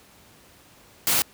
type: noise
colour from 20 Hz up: white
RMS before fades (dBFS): -21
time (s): 1.07-1.22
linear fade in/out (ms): 0
effects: pink hiss -53 dBFS RMS until 1.33 s + high-pass 60 Hz 12 dB/octave